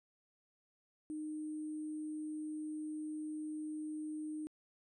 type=tone with sample-and-hold; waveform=sine; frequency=306.8 Hz; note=D#4; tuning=24 cents flat; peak=-39 dBFS; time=1.1-4.47 s; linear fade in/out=0 ms; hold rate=8820 Hz; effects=resampled to 32000 Hz